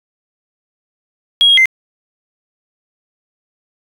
triangle tone with pitch steps, 3299 / 3271 / 2079 Hz, G#7 / G#7 / C7, -12 / -27 / -12 cents, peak -3 dBFS, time 1.41-1.656 s, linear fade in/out 0 ms, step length 82 ms, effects tanh soft clip ceiling -3 dBFS

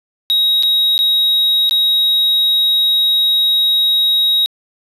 triangle tone with dropouts, 3800 Hz, A#7, 33 cents sharp, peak -9 dBFS, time 0.3-4.46 s, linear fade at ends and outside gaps 0 ms, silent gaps 0.626-0.633 / 0.979-0.99 / 1.694-1.71 s, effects resampled to 32000 Hz

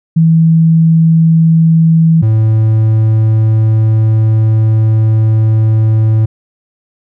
sine / triangle tone pair in turn, 162.9 / 110.02 Hz, E3 / A2, -20 / 0 cents, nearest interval perfect fifth, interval 680 cents, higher first, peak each -4 dBFS, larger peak neither, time 0.16-2.22 / 2.22-6.26 s, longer second, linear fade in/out 10 ms, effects none

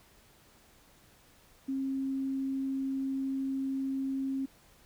sine tone, 268.7 Hz, C4, 46 cents sharp, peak -30 dBFS, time 1.68-4.46 s, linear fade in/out 10 ms, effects pink hiss -61 dBFS RMS until 4.85 s

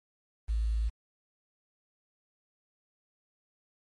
sine tone with quantisation, 55 Hz, A1, in tune, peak -26 dBFS, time 0.48-0.9 s, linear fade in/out 20 ms, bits 9, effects MP3 48 kbps

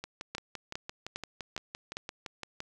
two click trains, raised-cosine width 0.2 ms, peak -21 / -18 dBFS, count 16 / 5, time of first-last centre 0.04-2.604 / 0.35-1.969 s, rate 5.85 / 2.47 Hz, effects none

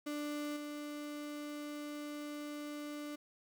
35% pulse tone with level steps, 294.9 Hz, D4, 7 cents sharp, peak -36 / -40 dBFS, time 0.06-3.16 s, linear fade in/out 10 ms, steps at 0.56 s, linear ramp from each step 10 ms, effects 12-bit

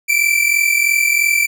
45% pulse tone pair together, 2314 / 2357 Hz, D7 / D7, -26 / +6 cents, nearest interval unison, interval 32 cents, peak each -15 dBFS, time 0.08-1.47 s, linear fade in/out 20 ms, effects none

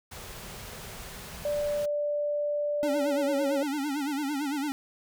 pink band-stop noise, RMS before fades -42 dBFS, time 0.11-1.86 s, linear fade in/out 10 ms, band 250 to 350 Hz, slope 96 dB/octave
sine tone with pitch glide, 587.3 to 555.6 Hz, D5 to C#5, 0 to +4 cents, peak -26 dBFS, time 1.45-3.63 s, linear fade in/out 2 ms, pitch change -96 cents, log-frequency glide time 2.83-3.41 s
square tone with vibrato, 285.9 Hz, D4, 46 cents flat, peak -29 dBFS, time 2.83-4.72 s, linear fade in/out 0 ms, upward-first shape sine, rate 8.9 Hz, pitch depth 110 cents each way
effects none

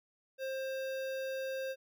square tone with notch filter, 530 Hz, C5, 22 cents sharp, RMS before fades -38 dBFS, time 0.38-1.76 s, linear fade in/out 50 ms, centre 8300 Hz, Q 0.95, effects none

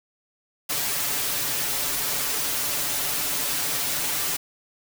white noise with comb filter, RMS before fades -26 dBFS, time 0.69-4.37 s, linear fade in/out 10 ms, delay 6.9 ms, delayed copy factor +1, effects none

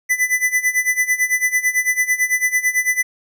square tone with tremolo, 2000 Hz, B6, 21 cents sharp, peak -13 dBFS, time 0.09-3.03 s, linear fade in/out 20 ms, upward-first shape sine, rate 9 Hz, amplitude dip 85%, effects none

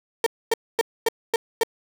35% pulse tone bursts, 457.1 Hz, A#4, 34 cents flat, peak -15 dBFS, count 6, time 0.24-1.634 s, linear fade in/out 2 ms, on 24 ms, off 250 ms, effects none

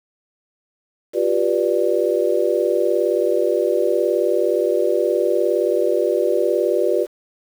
sine chord, G dominant seventh, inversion third, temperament just, 352.8 / 392 / 490 / 588 Hz, F4 / G4 / B4 / D5, +18 / 0 / -14 / +2 cents, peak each -21 dBFS, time 1.13-7.07 s, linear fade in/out 50 ms, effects 7-bit

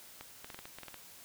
clicks, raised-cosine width 0.3 ms, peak -29 dBFS, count 10, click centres 0.21 / 0.445 / 0.502 / 0.545 / 0.59 / 0.655 / 0.786 / 0.833 / 0.883 / 0.943 s, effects white hiss -54 dBFS RMS until 1.24 s

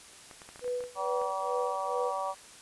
clicks, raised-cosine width 0.5 ms, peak -32 dBFS, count 10, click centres 0.312 / 0.418 / 0.49 / 0.559 / 0.594 / 0.644 / 0.679 / 0.806 / 0.839 / 1.216 s
sine tone with tremolo, 493.6 Hz, B4, 1 cent flat, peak -29 dBFS, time 0.61-2.13 s, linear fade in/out 50 ms, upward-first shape sine, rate 2.3 Hz, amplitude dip 95%
harmonic tone, 191.3 Hz, G3, 42 cents flat, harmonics 3 / 4 / 5 / 6, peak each -36 / -36 / -36 / -36 dBFS, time 0.95-2.35 s, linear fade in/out 50 ms
effects white hiss -51 dBFS RMS until 2.61 s + resampled to 24000 Hz

